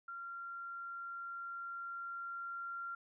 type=tone with level ramp; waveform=sine; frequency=1380 Hz; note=F6; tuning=21 cents flat; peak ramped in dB=-43 to -40 dBFS; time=0.08-2.95 s; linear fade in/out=5 ms; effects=none